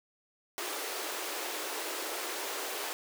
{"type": "high-pass noise", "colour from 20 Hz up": "pink", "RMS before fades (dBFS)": -37, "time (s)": [0.58, 2.93], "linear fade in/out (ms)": 0, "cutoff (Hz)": 320, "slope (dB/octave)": 48, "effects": []}